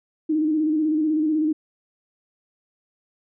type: tone with vibrato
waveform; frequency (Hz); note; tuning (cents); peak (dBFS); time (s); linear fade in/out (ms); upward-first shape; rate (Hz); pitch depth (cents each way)
sine; 309.3; D#4; -10; -18; 0.29-1.53; 10; square; 16; 42
effects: none